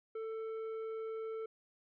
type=tone with tanh clipping; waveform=triangle; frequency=444.1 Hz; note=A4; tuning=16 cents sharp; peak=-40 dBFS; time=0.15-1.46 s; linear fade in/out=5 ms; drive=12 dB; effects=none